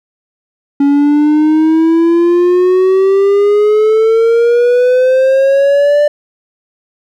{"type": "exponential sweep", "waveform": "triangle", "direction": "up", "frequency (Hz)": [280, 593], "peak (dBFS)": -4, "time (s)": [0.8, 6.08], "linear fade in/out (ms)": 5, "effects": []}